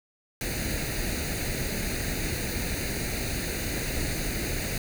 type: noise with comb filter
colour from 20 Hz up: pink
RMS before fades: -30 dBFS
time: 0.41-4.78 s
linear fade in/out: 2 ms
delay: 0.46 ms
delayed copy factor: +0.75
effects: none